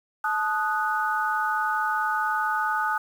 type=chord; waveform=sine; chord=D# diminished; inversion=second; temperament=equal with one note detuned; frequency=867.4 / 1244.5 / 1480 Hz; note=A5 / D#6 / F#6; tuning=-25 / 0 / 0 cents; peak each=-27 dBFS; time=0.24-2.98 s; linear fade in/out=5 ms; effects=8-bit